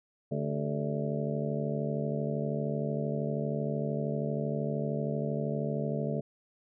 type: harmonic tone with a mistuned harmonic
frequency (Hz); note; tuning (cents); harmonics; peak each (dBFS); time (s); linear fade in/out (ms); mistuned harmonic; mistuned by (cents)
72.9; D2; -12; 2 / 3 / 4 / 5 / 6 / 7 / 8 / 9; -33 / -35 / -43 / -42 / -37 / -48 / -38 / -41; 0.31-6.21; 10; 5; +97
effects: none